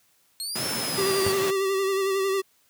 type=linear two-way sweep; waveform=25% pulse; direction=up then down; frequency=4186 to 5370 to 4603 Hz; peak=-25 dBFS; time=0.4-1.32 s; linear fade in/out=0 ms; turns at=0.65 s
type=high-pass noise; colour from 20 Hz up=pink; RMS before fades=-31 dBFS; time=0.55-1.51 s; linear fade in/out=10 ms; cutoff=120 Hz; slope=24 dB/octave
type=tone with vibrato; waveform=square; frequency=388 Hz; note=G4; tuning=18 cents flat; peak=-23 dBFS; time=0.97-2.42 s; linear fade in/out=20 ms; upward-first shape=sine; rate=11 Hz; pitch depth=36 cents each way
type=tone with exponential decay; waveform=sawtooth; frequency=96.7 Hz; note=G2; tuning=23 cents flat; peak=-19 dBFS; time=1.26-1.36 s; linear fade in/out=0 ms; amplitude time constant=21 ms
effects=white hiss -64 dBFS RMS until 2.69 s + high-pass 60 Hz 12 dB/octave